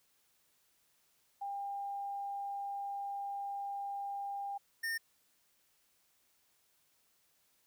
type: tone pair in turn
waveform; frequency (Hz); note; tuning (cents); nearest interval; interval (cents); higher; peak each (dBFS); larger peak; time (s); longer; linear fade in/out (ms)
sine / square; 800 / 1822.1; G5 / A#6; +35 / -40; octave + major second; 1425; second; -37 / -35; second; 1.41-4.58 / 4.83-4.98; first; 10
effects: white hiss -73 dBFS RMS until 7.66 s